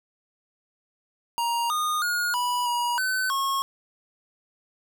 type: tone with pitch steps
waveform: square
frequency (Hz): 940 / 1228 / 1436 / 980 / 961 / 1518 / 1090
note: A#5 / D#6 / F6 / B5 / B5 / F#6 / C#6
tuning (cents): +14 / -23 / +48 / -14 / -48 / +44 / -29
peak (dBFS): -24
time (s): 1.38-3.62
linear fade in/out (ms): 0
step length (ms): 320
effects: none